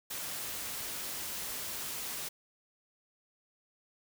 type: noise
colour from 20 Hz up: white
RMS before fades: -39 dBFS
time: 0.1-2.29 s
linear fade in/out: 10 ms
effects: none